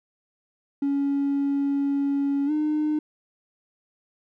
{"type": "tone with pitch glide", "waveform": "triangle", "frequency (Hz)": [280.2, 303.8], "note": ["C#4", "D#4"], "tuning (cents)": [19, -41], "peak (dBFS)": -18, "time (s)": [0.82, 2.99], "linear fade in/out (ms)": 5, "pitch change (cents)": 140, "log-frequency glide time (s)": [2.46, 2.51], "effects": ["tanh soft clip ceiling -17 dBFS"]}